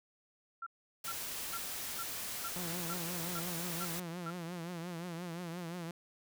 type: tone bursts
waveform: sine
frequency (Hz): 1361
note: F6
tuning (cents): -45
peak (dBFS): -39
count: 9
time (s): 0.62-4.305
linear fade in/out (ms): 5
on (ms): 45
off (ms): 410
type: noise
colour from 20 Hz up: white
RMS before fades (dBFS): -41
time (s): 1.04-4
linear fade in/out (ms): 5
type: tone with vibrato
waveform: sawtooth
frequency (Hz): 172.1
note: F3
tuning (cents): -25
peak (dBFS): -36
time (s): 2.56-5.91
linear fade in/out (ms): 2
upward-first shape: triangle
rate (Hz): 5.7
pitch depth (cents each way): 110
effects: none